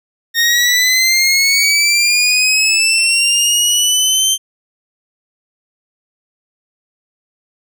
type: linear sweep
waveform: 20% pulse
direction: up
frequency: 1841 to 3136 Hz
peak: -5 dBFS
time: 0.34-4.38 s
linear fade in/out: 50 ms
effects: none